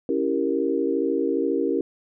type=chord; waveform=sine; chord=C# diminished seventh; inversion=none; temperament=equal; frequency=277.2 / 329.6 / 392 / 466.2 Hz; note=C#4 / E4 / G4 / Bb4; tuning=0 / 0 / 0 / 0 cents; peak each=-26 dBFS; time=0.09-1.81 s; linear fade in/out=2 ms; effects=none